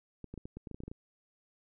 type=clicks; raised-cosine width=3 ms; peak=-30 dBFS; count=12; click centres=0.243 / 0.34 / 0.377 / 0.455 / 0.57 / 0.672 / 0.713 / 0.745 / 0.804 / 0.836 / 0.88 / 0.915 s; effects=none